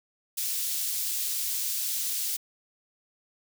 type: high-pass noise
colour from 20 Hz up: white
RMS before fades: -30 dBFS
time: 0.37-2.37 s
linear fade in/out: 10 ms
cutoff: 4000 Hz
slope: 12 dB/octave
effects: none